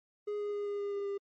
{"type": "tone with pitch steps", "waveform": "triangle", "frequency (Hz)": [415.3, 412.7, 410.1, 407.5, 404.9, 402.3, 399.8], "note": ["G#4", "G#4", "G#4", "G#4", "G#4", "G4", "G4"], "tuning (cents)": [0, -11, -22, -33, -44, 45, 34], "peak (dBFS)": -31, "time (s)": [0.27, 1.18], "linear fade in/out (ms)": 10, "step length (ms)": 130, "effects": ["MP3 32 kbps"]}